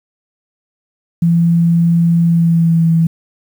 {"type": "tone with pitch glide", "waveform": "sine", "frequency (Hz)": [168.9, 164.57], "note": ["E3", "E3"], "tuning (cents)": [42, -3], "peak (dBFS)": -8, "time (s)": [1.22, 3.07], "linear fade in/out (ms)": 5, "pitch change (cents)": -45, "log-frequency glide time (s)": [2.22, 2.9], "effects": ["7-bit"]}